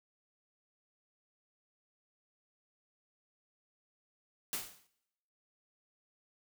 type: noise with exponential decay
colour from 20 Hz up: white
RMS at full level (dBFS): -34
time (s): 4.53-4.87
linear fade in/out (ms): 1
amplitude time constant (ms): 72
effects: noise-tail reverb RT60 0.9 s tail -22 dB re dry